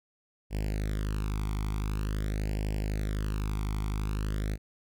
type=tone with flanger; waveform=sawtooth; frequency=51.91 Hz; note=G#1; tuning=in tune; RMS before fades=-31 dBFS; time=0.5-4.58 s; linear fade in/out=50 ms; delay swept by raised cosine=0.39 to 0.89 ms; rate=0.46 Hz; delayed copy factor=+1; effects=none